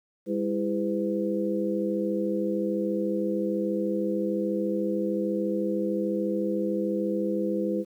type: harmonic tone with a mistuned harmonic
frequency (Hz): 101.2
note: G#2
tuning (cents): -44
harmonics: 2 / 3 / 4 / 5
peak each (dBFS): -29 / -29 / -34 / -30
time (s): 0.26-7.85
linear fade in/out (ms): 50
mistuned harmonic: 3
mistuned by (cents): +150
effects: 10-bit